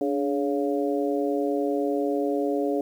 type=harmonic tone with a mistuned harmonic; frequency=140 Hz; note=C#3; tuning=18 cents sharp; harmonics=2 / 3 / 4 / 5; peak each=-26 / -27 / -29 / -33 dBFS; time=0.01-2.81 s; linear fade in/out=2 ms; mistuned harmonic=2; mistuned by=+62 cents; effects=9-bit